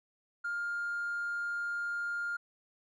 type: tone with hard clipping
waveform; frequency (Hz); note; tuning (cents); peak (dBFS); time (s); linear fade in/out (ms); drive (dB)
sine; 1407; F6; +12; -33; 0.44-2.37; 10; 1
effects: none